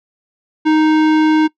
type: tone with tanh clipping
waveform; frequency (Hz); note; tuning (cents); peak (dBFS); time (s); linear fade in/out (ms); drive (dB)
sine; 311.1; D#4; 0; -11; 0.65-1.48; 20; 18
effects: noise-tail reverb RT60 0.1 s tail -22 dB re dry